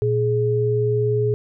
sine tone pair together, 117.86 / 420 Hz, A#2 / G#4, +19 / +19 cents, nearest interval octave + minor seventh, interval 2200 cents, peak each -20 / -19 dBFS, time 0.02-1.34 s, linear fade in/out 0 ms, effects none

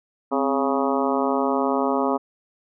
harmonic tone with a mistuned harmonic, 138.3 Hz, C#3, 4 cents flat, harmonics 2 / 3 / 4 / 5 / 6 / 7 / 8 / 9, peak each -24 / -26 / -27 / -28 / -29 / -29 / -30 / -31 dBFS, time 0.31-2.18 s, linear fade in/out 20 ms, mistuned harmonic 2, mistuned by -77 cents, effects none

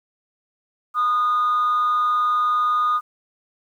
sine tone with amplitude modulation, 1229 Hz, D#6, 22 cents flat, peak -13 dBFS, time 0.94-3.01 s, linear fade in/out 50 ms, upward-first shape sine, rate 221 Hz, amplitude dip 45%, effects tanh soft clip ceiling -14 dBFS + 9-bit

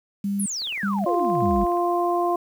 sine tone bursts, 200 Hz, G3, 35 cents sharp, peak -22 dBFS, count 3, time 0.24-1.64 s, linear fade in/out 5 ms, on 220 ms, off 370 ms
sine exponential sweep, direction down, 11720 to 41.2 Hz, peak -26 dBFS, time 0.39-1.66 s, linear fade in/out 10 ms
click train, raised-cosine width 0.5 ms, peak -31 dBFS, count 23, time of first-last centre 0.62-1.772 s, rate 19.1 Hz
harmonic tone, 349.1 Hz, F4, 1 cent flat, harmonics 1 / 2 / 3, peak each -23 / -23 / -26 dBFS, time 1.06-2.36 s, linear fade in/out 5 ms
effects 8-bit

